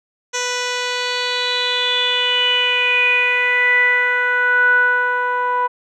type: tone with low-pass filter sweep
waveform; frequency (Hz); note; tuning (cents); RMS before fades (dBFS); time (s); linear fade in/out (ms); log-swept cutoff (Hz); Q
10% pulse; 493.9; B4; 0; -17; 0.33-5.68; 20; 5800 to 1100; 7.6
effects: none